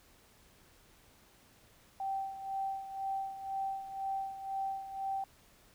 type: tone with tremolo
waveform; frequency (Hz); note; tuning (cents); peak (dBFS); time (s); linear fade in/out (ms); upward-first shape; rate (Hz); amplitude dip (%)
sine; 778; G5; -13; -32; 2-5.24; 2; sine; 2; 70
effects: pink hiss -63 dBFS RMS until 5.74 s